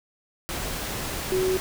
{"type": "tone in noise", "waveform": "sine", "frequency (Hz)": 373.6, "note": "F#4", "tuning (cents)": 17, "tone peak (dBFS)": -21, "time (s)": [1.32, 1.57], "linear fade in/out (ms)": 0, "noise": "pink", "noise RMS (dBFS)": -31, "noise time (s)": [0.49, 1.6], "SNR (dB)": 7, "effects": []}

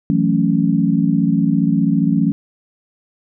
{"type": "chord", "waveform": "sine", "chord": "F# minor seventh", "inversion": "third", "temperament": "equal", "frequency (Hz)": [164.81, 185, 220, 277.2], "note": ["E3", "F#3", "A3", "C#4"], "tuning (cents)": [0, 0, 0, 0], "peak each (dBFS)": -18, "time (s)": [0.1, 2.32], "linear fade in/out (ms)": 0, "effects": []}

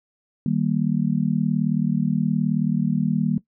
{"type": "chord", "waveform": "sine", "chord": "Eb major", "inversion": "none", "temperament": "just", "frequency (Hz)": [155.56, 194.45, 233.3], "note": ["Eb3", "G3", "Bb3"], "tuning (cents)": [0, -14, 2], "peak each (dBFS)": -23, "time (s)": [0.46, 3.38], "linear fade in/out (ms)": 2, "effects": ["noise-tail reverb RT60 0.1 s tail -18 dB re dry"]}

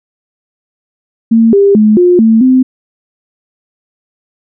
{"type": "tone with pitch steps", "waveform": "sine", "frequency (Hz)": [227, 399.3, 213.9, 356.2, 223.6, 257.8], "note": ["A#3", "G4", "A3", "F4", "A3", "C4"], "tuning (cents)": [-46, 32, -49, 34, 28, -26], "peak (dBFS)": -3, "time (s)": [1.31, 2.63], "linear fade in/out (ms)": 10, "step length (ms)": 220, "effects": []}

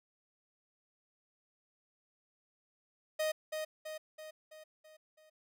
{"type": "tone with echo", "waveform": "45% pulse", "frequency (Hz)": 622.3, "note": "D#5", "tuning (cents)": 0, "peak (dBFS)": -31, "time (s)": [3.19, 3.32], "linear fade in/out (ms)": 10, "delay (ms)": 330, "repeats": 6, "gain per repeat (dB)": -5, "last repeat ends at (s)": 5.3, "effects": []}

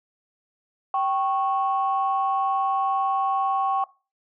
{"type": "tone pair together", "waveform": "sine", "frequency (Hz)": [777.8, 1100], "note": ["G5", "C#6"], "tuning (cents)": [-14, -14], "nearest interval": "tritone", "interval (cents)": 600, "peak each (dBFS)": [-22, -24], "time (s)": [0.94, 3.84], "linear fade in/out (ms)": 2, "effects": ["noise-tail reverb RT60 0.3 s tail -20 dB re dry", "tanh soft clip ceiling -13 dBFS"]}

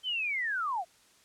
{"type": "linear sweep", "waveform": "sine", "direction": "down", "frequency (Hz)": [3136, 642], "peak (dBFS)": -29, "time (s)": [0.03, 0.85], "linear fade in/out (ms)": 50, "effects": ["white hiss -62 dBFS RMS until 1.24 s", "low-pass 9000 Hz 12 dB/octave"]}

